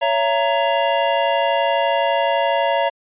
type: chord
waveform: square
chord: A# diminished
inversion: first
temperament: just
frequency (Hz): 559.4 / 671.3 / 932.3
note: C#5 / E5 / A#5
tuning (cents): +16 / +31 / 0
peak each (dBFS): -21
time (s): 0.01-2.9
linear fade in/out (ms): 20
effects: resampled to 8000 Hz